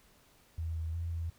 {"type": "tone with pitch steps", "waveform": "sine", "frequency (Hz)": [81.7, 80.9, 84.3, 83.1], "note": ["E2", "E2", "E2", "E2"], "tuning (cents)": [-15, -32, 39, 15], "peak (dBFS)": -33, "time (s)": [0.58, 1.3], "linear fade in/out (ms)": 5, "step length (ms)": 180, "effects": ["pink hiss -64 dBFS RMS until 1.38 s"]}